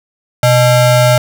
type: ring-modulated tone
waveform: square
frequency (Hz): 370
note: F#4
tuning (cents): 0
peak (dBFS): -4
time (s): 0.43-1.18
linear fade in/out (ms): 2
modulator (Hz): 245
effects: none